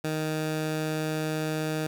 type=tone; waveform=15% pulse; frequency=155.8 Hz; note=D#3; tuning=3 cents sharp; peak=-21 dBFS; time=0.04-1.87 s; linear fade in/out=5 ms; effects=10-bit